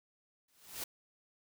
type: noise with exponential growth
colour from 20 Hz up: white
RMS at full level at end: -37 dBFS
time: 0.48-0.84 s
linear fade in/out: 5 ms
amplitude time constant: 77 ms
effects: none